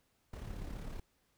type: noise with amplitude modulation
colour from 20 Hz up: brown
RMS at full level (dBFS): -41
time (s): 0.33-1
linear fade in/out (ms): 5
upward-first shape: sine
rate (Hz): 35.2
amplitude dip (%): 45
effects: pink hiss -75 dBFS RMS until 1.37 s